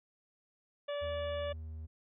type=harmonic tone; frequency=578 Hz; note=D5; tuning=28 cents flat; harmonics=1 / 2 / 3 / 4 / 5 / 6; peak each=-35 / -47 / -49 / -54 / -50 / -51 dBFS; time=0.88-1.53 s; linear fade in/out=10 ms
type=tone with pitch glide; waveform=triangle; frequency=79.9 to 78.98 Hz; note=D#2 to D#2; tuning=+47 to +26 cents; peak=-39 dBFS; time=1.01-1.87 s; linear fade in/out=20 ms; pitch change=-21 cents; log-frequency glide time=1.18-1.71 s
effects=none